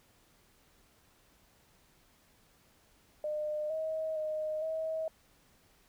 sine tone with pitch steps, 605 / 634 / 619 / 639 Hz, D#5 / D#5 / D#5 / D#5, -49 / +32 / -9 / +46 cents, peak -32 dBFS, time 3.24-5.08 s, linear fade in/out 2 ms, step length 460 ms, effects pink hiss -66 dBFS RMS until 5.88 s

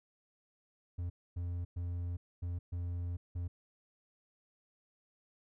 triangle tone bursts at uneven times, 87.4 Hz, F2, 2 cents sharp, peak -33 dBFS, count 6, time 0.98-1.1 / 1.36-1.65 / 1.76-2.17 / 2.42-2.59 / 2.72-3.17 / 3.35-3.48 s, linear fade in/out 10 ms, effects none

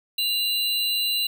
square tone pair together, 2800 / 3994 Hz, F7 / B7, +4 / +19 cents, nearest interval tritone, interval 615 cents, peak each -27 / -24 dBFS, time 0.18-1.27 s, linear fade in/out 5 ms, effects 9-bit

